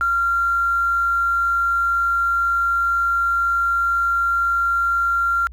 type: tone with quantisation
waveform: sine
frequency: 1381 Hz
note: F6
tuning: 20 cents flat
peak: -16 dBFS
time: 0.01-5.47 s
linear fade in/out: 0 ms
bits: 7
effects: added 60 Hz sine -35 dBFS peak until 5.52 s + AAC 64 kbps